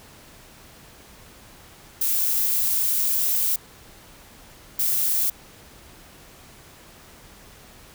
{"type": "noise bursts at uneven times", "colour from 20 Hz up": "violet", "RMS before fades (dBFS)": -22, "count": 2, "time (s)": [[2.01, 3.56], [4.79, 5.3]], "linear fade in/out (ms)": 5, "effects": ["pink hiss -48 dBFS RMS until 7.94 s"]}